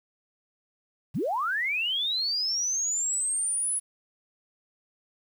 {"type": "linear sweep", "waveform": "sine", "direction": "up", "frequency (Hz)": [85.8, 10350], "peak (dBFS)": -25, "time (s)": [1.14, 3.8], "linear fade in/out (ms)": 20, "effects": ["9-bit"]}